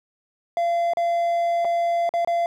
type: tone with dropouts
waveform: triangle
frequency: 685 Hz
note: F5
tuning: 34 cents flat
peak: -17 dBFS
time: 0.57-2.46 s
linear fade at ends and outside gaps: 1 ms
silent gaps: 0.935-0.971 / 1.647-1.651 / 2.092-2.138 / 2.248-2.274 s
effects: none